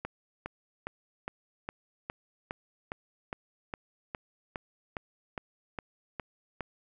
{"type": "click train", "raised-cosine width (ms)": 0.5, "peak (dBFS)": -20, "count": 17, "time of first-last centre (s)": [0.05, 6.607], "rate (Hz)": 2.44, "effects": []}